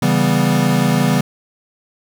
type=chord; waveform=square; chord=C# half-diminished seventh; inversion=none; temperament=equal; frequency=138.59 / 164.81 / 196 / 246.9 Hz; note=C#3 / E3 / G3 / B3; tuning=0 / 0 / 0 / 0 cents; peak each=-19 dBFS; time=0.02-1.21 s; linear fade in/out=5 ms; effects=none